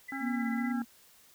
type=tone with tremolo; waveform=sine; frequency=2000 Hz; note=B6; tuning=21 cents sharp; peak=-37 dBFS; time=0.08-0.72 s; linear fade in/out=10 ms; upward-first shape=sine; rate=16 Hz; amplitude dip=75%
type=harmonic tone; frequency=270.8 Hz; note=C#4; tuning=40 cents flat; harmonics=1 / 3 / 5 / 6; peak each=-37 / -42 / -44 / -45 dBFS; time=0.12-0.82 s; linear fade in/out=2 ms
type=tone with vibrato; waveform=sine; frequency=236.2 Hz; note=A#3; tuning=23 cents sharp; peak=-30 dBFS; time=0.2-0.85 s; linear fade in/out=50 ms; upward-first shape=sine; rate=2.5 Hz; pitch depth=49 cents each way
effects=white hiss -60 dBFS RMS until 1.34 s